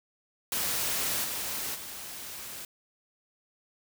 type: noise with level steps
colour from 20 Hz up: white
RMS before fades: -30 / -34 / -41 dBFS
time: 0.52-2.65 s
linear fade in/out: 2 ms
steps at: 1.23 / 1.74 s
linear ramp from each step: 20 ms
effects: none